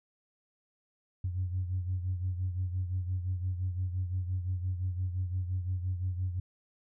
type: beating tone pair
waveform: sine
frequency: 90.8 / 96.6 Hz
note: F#2 / G2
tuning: -32 / -25 cents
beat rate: 5.8 Hz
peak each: -30 / -37 dBFS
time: 1.24-6.4 s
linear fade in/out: 5 ms
effects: tanh soft clip ceiling -24 dBFS